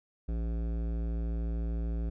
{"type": "tone with hard clipping", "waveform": "sine", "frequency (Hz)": 56.7, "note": "A#1", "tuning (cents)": -47, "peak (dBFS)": -32, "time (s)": [0.28, 2.1], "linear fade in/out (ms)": 10, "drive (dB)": 15, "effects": []}